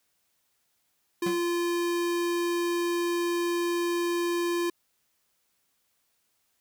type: tone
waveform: square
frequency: 345.6 Hz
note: F4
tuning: 18 cents flat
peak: -26 dBFS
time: 1.22-4.7 s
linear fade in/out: 5 ms
type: tone with exponential decay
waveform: 40% pulse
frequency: 185 Hz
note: F#3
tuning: in tune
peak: -28 dBFS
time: 1.26-1.44 s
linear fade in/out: 5 ms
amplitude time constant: 38 ms
effects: white hiss -73 dBFS RMS until 6.6 s